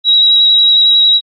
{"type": "tone with vibrato", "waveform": "sine", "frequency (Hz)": 3856, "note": "B7", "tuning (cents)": -42, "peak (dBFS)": -5, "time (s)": [0.04, 1.21], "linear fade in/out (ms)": 50, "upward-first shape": "square", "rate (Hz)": 11, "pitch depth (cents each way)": 13, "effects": ["Opus 48 kbps"]}